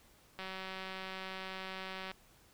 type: click train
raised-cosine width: 0.3 ms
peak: -27 dBFS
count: 327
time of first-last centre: 0.39-2.115 s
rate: 189 Hz
effects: pink hiss -64 dBFS RMS until 2.53 s